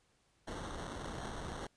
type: noise with sample-and-hold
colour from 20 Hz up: pink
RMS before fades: -43 dBFS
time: 0.47-1.67 s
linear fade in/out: 5 ms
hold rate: 2450 Hz
effects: pink hiss -73 dBFS RMS until 1.76 s + resampled to 22050 Hz